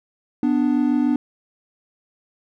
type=tone pair together; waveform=triangle; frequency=247.9 / 294.8 Hz; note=B3 / D4; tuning=+7 / +7 cents; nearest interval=minor third; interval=300 cents; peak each=-17 dBFS; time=0.43-1.16 s; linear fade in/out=2 ms; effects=none